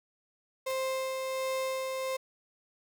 35% pulse tone with tremolo, 525 Hz, C5, 6 cents sharp, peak -28 dBFS, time 0.66-2.17 s, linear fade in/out 10 ms, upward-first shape sine, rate 1.4 Hz, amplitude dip 30%
white noise with exponential decay, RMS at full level -41 dBFS, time 0.7-0.77 s, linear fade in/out 0 ms, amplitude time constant 15 ms
effects none

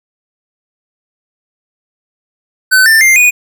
square tone with pitch steps, 1519 / 1785.7 / 2099 / 2468 Hz, F#6 / A6 / C7 / D#7, +45 / +25 / +5 / -15 cents, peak -5 dBFS, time 2.71-3.31 s, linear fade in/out 20 ms, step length 150 ms, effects none

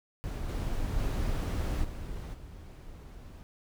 brown noise with level steps, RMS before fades -35 / -32 / -30 / -39 / -46 dBFS, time 0.24-3.43 s, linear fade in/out 0 ms, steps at 0.48 / 0.98 / 1.83 / 2.33 s, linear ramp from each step 20 ms, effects none

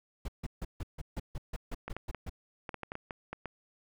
brown noise bursts, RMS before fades -36 dBFS, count 12, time 0.25-2.296 s, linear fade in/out 5 ms, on 33 ms, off 150 ms
clicks, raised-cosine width 0.5 ms, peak -23 dBFS, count 11, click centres 1.88 / 1.966 / 2.147 / 2.692 / 2.743 / 2.833 / 2.919 / 2.954 / 3.108 / 3.33 / 3.457 s
effects none

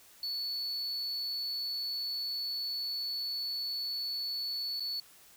triangle tone with dropouts, 4435 Hz, C#8, in tune, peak -32 dBFS, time 0.23-5 s, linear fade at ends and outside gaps 2 ms, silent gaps 4.798-4.804 s, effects white hiss -58 dBFS RMS until 5.36 s

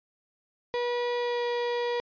35% pulse tone with pitch glide, 484.1 to 480.5 Hz, B4 to B4, -35 to -48 cents, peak -25 dBFS, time 0.74-2 s, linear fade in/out 0 ms, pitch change -13 cents, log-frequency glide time 1.17-1.44 s, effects resampled to 11025 Hz

